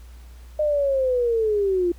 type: linear sweep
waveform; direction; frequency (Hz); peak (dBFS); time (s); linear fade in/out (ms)
sine; down; 612 to 341.6; -18; 0.59-1.92; 5
effects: added 60 Hz sine -40 dBFS peak until 1.98 s + pink hiss -55 dBFS RMS until 1.98 s